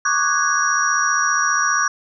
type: tone cluster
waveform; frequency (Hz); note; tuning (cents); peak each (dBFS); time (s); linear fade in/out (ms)
sine; 1116 / 1191 / 1489 / 1650 / 5730; C#6 / D6 / F#6 / G#6 / F8; +11 / +24 / +11 / -12 / +44; -22; 0.05-1.88; 5
effects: none